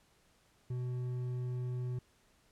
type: tone with hard clipping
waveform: triangle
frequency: 124.6 Hz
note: B2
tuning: 16 cents sharp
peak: -36 dBFS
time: 0.7-1.99 s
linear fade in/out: 5 ms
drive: 9 dB
effects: pink hiss -69 dBFS RMS until 2.51 s + low-pass 11000 Hz 12 dB/octave